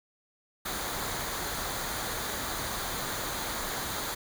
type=noise with comb filter; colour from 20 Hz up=pink; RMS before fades=-34 dBFS; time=0.65-4.15 s; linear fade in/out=10 ms; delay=0.37 ms; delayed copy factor=-0.5; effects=none